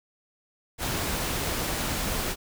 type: noise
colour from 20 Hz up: pink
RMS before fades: -29 dBFS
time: 0.78-2.36 s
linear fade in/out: 50 ms
effects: none